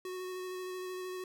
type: tone with vibrato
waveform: square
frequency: 368.5 Hz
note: F#4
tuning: 7 cents flat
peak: -39 dBFS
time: 0.05-1.24 s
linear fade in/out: 2 ms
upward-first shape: square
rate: 13 Hz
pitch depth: 11 cents each way
effects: none